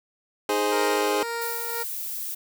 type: chord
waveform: 25% pulse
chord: Ab major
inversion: second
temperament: equal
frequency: 311.1 / 415.3 / 523.3 Hz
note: Eb4 / Ab4 / C5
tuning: 0 / 0 / 0 cents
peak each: -26 / -20 / -24 dBFS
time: 0.49-1.23 s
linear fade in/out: 2 ms
type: tone with tremolo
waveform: 15% pulse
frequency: 466.2 Hz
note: A#4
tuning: in tune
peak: -21 dBFS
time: 0.71-1.84 s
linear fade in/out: 20 ms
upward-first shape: sine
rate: 1.9 Hz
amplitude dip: 50%
type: noise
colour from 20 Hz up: violet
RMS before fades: -32 dBFS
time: 1.41-2.35 s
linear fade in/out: 10 ms
effects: none